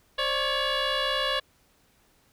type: tone with frequency modulation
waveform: sine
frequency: 1156 Hz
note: D6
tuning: 28 cents flat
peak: -22 dBFS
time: 0.18-1.4 s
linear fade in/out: 10 ms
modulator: 562 Hz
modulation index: 4.9
effects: tanh soft clip ceiling -22 dBFS + pink hiss -64 dBFS RMS until 2.32 s